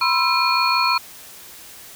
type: tone cluster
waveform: sine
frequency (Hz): 982 / 1048 / 1333 / 2428 / 4321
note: B5 / C6 / E6 / D#7 / C#8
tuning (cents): -10 / +2 / +19 / -43 / -45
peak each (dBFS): -22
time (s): 0.01-0.98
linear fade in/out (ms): 5
effects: white hiss -41 dBFS RMS until 1.95 s